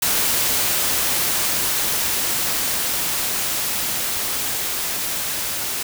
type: noise with level ramp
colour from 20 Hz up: white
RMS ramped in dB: -19 to -25 dBFS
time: 0.02-5.83 s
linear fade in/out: 5 ms
effects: none